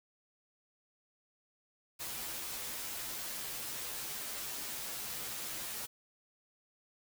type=noise with comb filter; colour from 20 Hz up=white; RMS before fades=-41 dBFS; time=1.99-5.87 s; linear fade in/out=20 ms; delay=11 ms; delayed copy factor=-0.85; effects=none